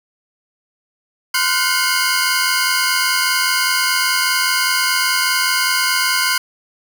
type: tone cluster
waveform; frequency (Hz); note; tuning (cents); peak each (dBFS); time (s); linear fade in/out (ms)
sawtooth; 1033 / 1429 / 1514 / 2155 / 4831; C6 / F6 / F#6 / C#7 / D8; -22 / +39 / +39 / -49 / +48; -18; 1.34-6.38; 5
effects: none